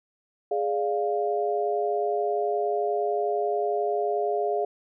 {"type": "chord", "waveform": "sine", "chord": "D diminished", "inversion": "second", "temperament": "equal", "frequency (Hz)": [415.3, 587.3, 698.5], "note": ["Ab4", "D5", "F5"], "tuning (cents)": [0, 0, 0], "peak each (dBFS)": [-26, -31, -27], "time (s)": [0.51, 4.65], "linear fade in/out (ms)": 5, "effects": []}